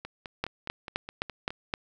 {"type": "two click trains", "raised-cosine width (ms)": 0.3, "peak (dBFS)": [-12, -22], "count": [6, 8], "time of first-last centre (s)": [[0.44, 1.739], [0.05, 1.505]], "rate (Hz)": [3.85, 4.81], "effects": []}